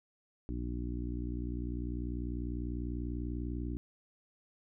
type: harmonic tone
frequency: 60.1 Hz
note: B1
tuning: 46 cents flat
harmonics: 1 / 2 / 3 / 4 / 5 / 6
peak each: -37 / -42 / -50 / -43 / -42 / -49 dBFS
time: 0.49-3.77 s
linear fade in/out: 0 ms
effects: none